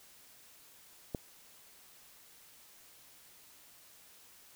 click, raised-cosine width 2 ms, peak -21 dBFS, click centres 1.148 s, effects white hiss -59 dBFS RMS until 4.55 s

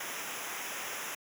pink noise with comb filter, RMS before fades -39 dBFS, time 0-1.15 s, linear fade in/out 5 ms, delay 0.23 ms, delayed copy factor -0.75, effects high-pass 200 Hz 12 dB/octave

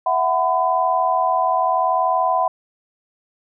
sine chord, E suspended second, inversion none, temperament equal with one note detuned, 659.3 / 740 / 1006.8 Hz, E5 / F#5 / B5, 0 / 0 / +33 cents, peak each -22 / -19 / -19 dBFS, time 0.06-2.48 s, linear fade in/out 5 ms, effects none

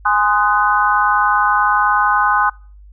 sine chord, Ab dominant seventh, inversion none, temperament just, 830.6 / 1038.3 / 1245.9 / 1495.1 Hz, Ab5 / C6 / Eb6 / Gb6, 0 / -14 / +2 / +18 cents, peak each -17 dBFS, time 0.05-2.5 s, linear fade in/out 10 ms, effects noise-tail reverb RT60 0.4 s tail -26 dB re dry + added 50 Hz sine -38 dBFS peak until 2.92 s

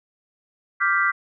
sine chord, G dominant seventh, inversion second, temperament equal, 1174.7 / 1396.9 / 1568 / 1975.5 Hz, D6 / F6 / G6 / B6, 0 / 0 / 0 / 0 cents, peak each -23 dBFS, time 0.8-1.12 s, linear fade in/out 20 ms, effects none

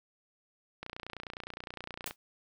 click train, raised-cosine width 0.3 ms, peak -24 dBFS, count 39, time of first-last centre 0.83-2.109 s, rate 29.7 Hz
white noise with exponential decay, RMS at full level -34 dBFS, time 2.06-2.16 s, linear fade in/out 2 ms, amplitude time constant 20 ms
effects none

